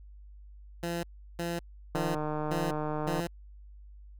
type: tone bursts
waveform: 15% pulse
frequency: 170.8 Hz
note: F3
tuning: 38 cents flat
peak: -25 dBFS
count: 5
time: 0.83-3.27 s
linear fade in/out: 2 ms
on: 200 ms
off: 360 ms
type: click train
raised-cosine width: 1 ms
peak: -20 dBFS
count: 191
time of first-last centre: 1.95-3.2 s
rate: 152 Hz
effects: added 50 Hz sine -47 dBFS peak until 4.19 s